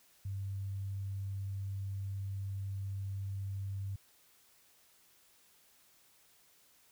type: tone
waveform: sine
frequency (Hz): 98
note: G2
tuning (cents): 0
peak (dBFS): -36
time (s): 0.25-3.96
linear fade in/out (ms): 5
effects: white hiss -66 dBFS RMS until 6.91 s